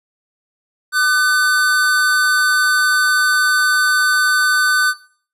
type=tone pair together; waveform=square; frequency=1198 / 1509.4 Hz; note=D6 / F#6; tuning=+34 / +34 cents; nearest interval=major third; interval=400 cents; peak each=-22 / -14 dBFS; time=0.92-4.94 s; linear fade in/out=50 ms; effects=noise-tail reverb RT60 0.5 s tail -18 dB re dry + resampled to 32000 Hz